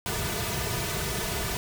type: noise with comb filter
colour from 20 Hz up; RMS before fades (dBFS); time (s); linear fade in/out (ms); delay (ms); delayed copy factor
pink; -30; 0.06-1.57; 0; 3.7; -1
effects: none